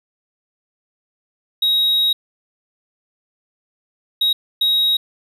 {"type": "tone bursts at uneven times", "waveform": "triangle", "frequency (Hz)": 3800, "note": "A#7", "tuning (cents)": 33, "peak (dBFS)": -12, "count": 3, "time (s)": [[1.62, 2.13], [4.21, 4.33], [4.61, 4.97]], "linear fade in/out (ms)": 5, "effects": []}